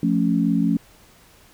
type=chord; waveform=sine; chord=F augmented; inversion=none; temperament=equal; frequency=174.61 / 220 / 277.2 Hz; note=F3 / A3 / C#4; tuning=0 / 0 / 0 cents; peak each=-21 dBFS; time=0.03-0.77 s; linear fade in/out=2 ms; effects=pink hiss -52 dBFS RMS until 1.53 s